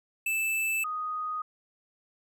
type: tone pair in turn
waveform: square / sine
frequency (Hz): 2637 / 1244.5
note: E7 / D#6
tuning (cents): 0 / 0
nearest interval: octave + minor second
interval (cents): 1300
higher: first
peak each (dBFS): -27 / -30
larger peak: first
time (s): 0.26-0.84 / 0.84-1.42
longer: neither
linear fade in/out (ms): 5
effects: none